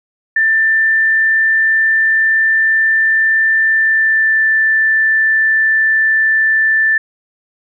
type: tone with pitch glide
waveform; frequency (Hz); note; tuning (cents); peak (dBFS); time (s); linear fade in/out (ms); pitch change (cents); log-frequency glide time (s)
sine; 1779 to 1766.7; A6 to A6; +19 to +7; -9; 0.36-6.98; 5; -12; 3.68-4.45
effects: none